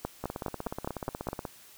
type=two click trains; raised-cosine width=1 ms; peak=-20 / -17 dBFS; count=21 / 7; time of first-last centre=0.24-1.452 / 0.05-1.287 s; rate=16.5 / 4.85 Hz; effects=white hiss -54 dBFS RMS until 1.77 s